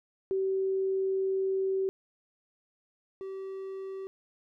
sine / triangle tone pair in turn, 383.6 / 385 Hz, G4 / G4, -37 / -31 cents, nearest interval unison, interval 6 cents, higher second, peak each -26 / -34 dBFS, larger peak first, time 0.31-1.89 / 3.21-4.07 s, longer first, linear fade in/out 0 ms, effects none

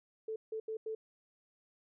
sine tone bursts at uneven times, 440 Hz, A4, in tune, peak -36 dBFS, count 4, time 0.28-0.36 / 0.52-0.6 / 0.68-0.77 / 0.86-0.95 s, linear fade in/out 5 ms, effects none

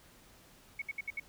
sine tone bursts, 2217 Hz, C#7, in tune, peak -34 dBFS, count 5, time 0.79-1.199 s, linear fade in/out 5 ms, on 29 ms, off 66 ms, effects pink hiss -60 dBFS RMS until 1.28 s

